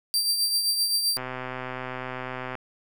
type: tone with tremolo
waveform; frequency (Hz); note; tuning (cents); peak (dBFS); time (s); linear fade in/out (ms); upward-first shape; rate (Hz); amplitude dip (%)
sawtooth; 4699; D8; 0; -17; 0.14-1.17; 0; triangle; 7.7; 55
type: click train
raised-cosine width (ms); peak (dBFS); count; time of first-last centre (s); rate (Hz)
0.5; -18; 178; 1.17-2.553; 128
effects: none